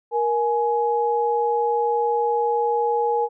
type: tone pair together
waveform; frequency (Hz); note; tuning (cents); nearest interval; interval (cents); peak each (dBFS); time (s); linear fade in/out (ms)
sine; 470.6 / 839; A#4 / G#5; +16 / +17; minor seventh; 1001; -21; 0.11-3.29; 50
effects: none